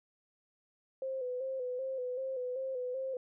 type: tone with vibrato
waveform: sine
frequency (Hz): 514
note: C5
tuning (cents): -31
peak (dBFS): -34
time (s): 1.02-3.17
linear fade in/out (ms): 2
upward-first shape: square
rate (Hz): 2.6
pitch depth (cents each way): 49
effects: none